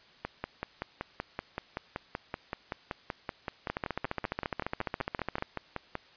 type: two click trains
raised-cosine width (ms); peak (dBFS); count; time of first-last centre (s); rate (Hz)
0.5; -16 / -18; 26 / 31; 3.7-5.424 / 0.25-5.953; 14.5 / 5.26
effects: white hiss -58 dBFS RMS until 6.16 s + resampled to 11025 Hz